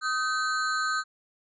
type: ring-modulated tone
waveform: square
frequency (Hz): 1396.9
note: F6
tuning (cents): 0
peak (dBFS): -23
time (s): 0.01-1.04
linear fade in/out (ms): 50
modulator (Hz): 140
effects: resampled to 16000 Hz